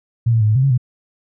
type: tone with pitch steps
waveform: sine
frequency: 116.7 / 113.3 / 106.6 / 107.8 / 131.1 / 137.7 / 124.4 Hz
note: A#2 / A#2 / G#2 / A2 / C3 / C#3 / B2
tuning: +2 / -49 / +46 / -35 / +4 / -11 / +13 cents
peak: -11 dBFS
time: 0.26-0.778 s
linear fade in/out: 10 ms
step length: 74 ms
effects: none